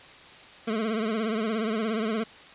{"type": "tone with vibrato", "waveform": "25% pulse", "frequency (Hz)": 220, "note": "A3", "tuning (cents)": 0, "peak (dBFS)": -22, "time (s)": [0.67, 2.24], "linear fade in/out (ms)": 10, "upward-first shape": "triangle", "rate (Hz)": 17, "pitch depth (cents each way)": 99, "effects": ["white hiss -48 dBFS RMS until 2.54 s", "resampled to 8000 Hz"]}